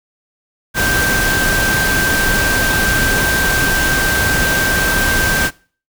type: tone in noise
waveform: sine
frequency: 1568 Hz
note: G6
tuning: in tune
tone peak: -15 dBFS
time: 0.74-5.51 s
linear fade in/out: 50 ms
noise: pink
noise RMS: -17 dBFS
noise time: 0.74-5.51 s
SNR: -1 dB
effects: noise-tail reverb RT60 0.4 s tail -22 dB re dry